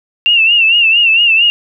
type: tone with vibrato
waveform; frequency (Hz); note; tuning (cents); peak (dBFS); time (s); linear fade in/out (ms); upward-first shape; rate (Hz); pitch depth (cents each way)
sine; 2742; F7; -32; -6; 0.26-1.5; 0; sine; 4.4; 83
effects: none